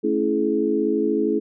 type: chord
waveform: sine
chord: A major seventh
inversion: none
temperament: equal with one note detuned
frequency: 220 / 277.2 / 329.6 / 423.3 Hz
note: A3 / C#4 / E4 / G#4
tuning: 0 / 0 / 0 / +33 cents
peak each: -26 / -25 / -23 / -22 dBFS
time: 0.03-1.4 s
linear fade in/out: 20 ms
effects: none